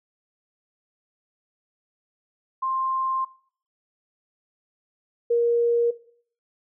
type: tone pair in turn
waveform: sine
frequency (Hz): 1053 / 471.4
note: C6 / A#4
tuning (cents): +11 / +19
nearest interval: octave + major second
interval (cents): 1392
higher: first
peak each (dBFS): -23 / -17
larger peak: second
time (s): 2.62-3.25 / 5.3-5.91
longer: first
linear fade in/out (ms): 10
effects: noise-tail reverb RT60 0.5 s tail -17 dB re dry